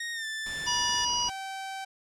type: tone with pitch glide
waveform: sawtooth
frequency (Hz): 1864.7 to 1763.1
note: A#6 to A6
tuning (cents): 0 to +3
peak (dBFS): -29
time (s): 0-1.05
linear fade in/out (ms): 5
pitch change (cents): -97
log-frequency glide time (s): 0.13-0.26
type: noise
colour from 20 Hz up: pink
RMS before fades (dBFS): -44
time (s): 0.46-1.3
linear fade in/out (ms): 2
type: harmonic tone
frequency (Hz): 969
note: B5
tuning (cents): -33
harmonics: 1 / 3 / 5 / 6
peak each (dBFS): -31 / -31 / -31 / -31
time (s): 0.66-1.3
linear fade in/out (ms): 20
type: tone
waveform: sawtooth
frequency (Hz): 773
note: G5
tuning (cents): -24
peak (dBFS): -31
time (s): 1.28-1.85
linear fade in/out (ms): 10
effects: low-pass 9000 Hz 12 dB/octave